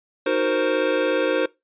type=chord; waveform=square; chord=C half-diminished seventh; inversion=first; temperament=equal; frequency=311.1 / 370 / 466.2 / 523.3 Hz; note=Eb4 / Gb4 / Bb4 / C5; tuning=0 / 0 / 0 / 0 cents; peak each=-27 / -27 / -25 / -23 dBFS; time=0.26-1.46 s; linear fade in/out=5 ms; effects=noise-tail reverb RT60 0.2 s tail -21 dB re dry + resampled to 8000 Hz